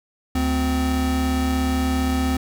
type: tone pair together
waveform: square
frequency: 73.42 / 257.4 Hz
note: D2 / C4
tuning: 0 / -28 cents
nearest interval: octave + minor seventh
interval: 2172 cents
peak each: -23 / -22 dBFS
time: 0.35-2.37 s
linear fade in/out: 5 ms
effects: none